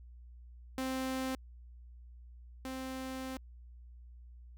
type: tone pair in turn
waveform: sawtooth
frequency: 261.6 / 261.6 Hz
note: C4 / C4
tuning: 0 / 0 cents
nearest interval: unison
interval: 0 cents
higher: neither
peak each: -30 / -35 dBFS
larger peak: first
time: 0.78-1.35 / 2.65-3.37 s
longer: second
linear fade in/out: 0 ms
effects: added 60 Hz sine -50 dBFS peak until 4.57 s